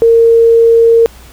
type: tone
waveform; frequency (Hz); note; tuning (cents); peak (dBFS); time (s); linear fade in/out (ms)
sine; 459.8; A#4; -24; -3; 0.02-1.06; 0
effects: added 60 Hz sine -36 dBFS peak until 1.32 s + pink hiss -39 dBFS RMS until 1.32 s